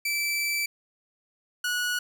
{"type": "tone pair in turn", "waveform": "sawtooth", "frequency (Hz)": [2323, 1463.4], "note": ["D7", "F#6"], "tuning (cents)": [-20, -20], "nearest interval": "minor sixth", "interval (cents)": 800, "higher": "first", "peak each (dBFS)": -22, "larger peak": "neither", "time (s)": [[0.05, 0.66], [1.64, 1.99]], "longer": "first", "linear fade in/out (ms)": 5, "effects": []}